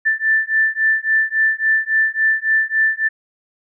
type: beating tone pair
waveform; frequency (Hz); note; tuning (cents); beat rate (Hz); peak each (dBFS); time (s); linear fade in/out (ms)
sine; 1766 / 1769.6; A6 / A6; +6 / +9; 3.6; -17; 0.05-3.09; 20
effects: none